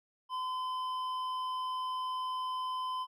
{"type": "tone with hard clipping", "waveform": "triangle", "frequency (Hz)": 1021, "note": "C6", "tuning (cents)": -43, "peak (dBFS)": -35, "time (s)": [0.29, 3.07], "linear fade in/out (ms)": 50, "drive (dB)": 11, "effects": []}